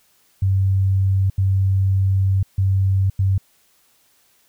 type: tone bursts at uneven times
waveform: sine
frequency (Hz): 96.3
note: G2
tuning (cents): -30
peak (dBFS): -14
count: 4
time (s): 0.42-1.3 / 1.38-2.43 / 2.58-3.1 / 3.19-3.38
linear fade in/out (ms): 5
effects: white hiss -59 dBFS RMS until 4.48 s